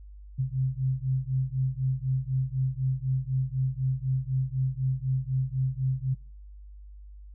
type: beating tone pair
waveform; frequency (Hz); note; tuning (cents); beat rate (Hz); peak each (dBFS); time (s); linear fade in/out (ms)
sine; 129.4 / 133.4; C3 / C3; -19 / +34; 4; -28; 0.38-6.15; 20
effects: noise-tail reverb RT60 0.4 s tail -25 dB re dry + added 50 Hz sine -43 dBFS peak until 7.34 s